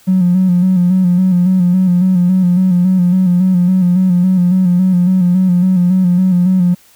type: tone with vibrato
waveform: triangle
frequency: 181.8 Hz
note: F#3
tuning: 30 cents flat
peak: -4 dBFS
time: 0.07-6.75 s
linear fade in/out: 20 ms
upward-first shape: square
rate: 3.6 Hz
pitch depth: 44 cents each way
effects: tanh soft clip ceiling -5 dBFS + white hiss -47 dBFS RMS until 6.95 s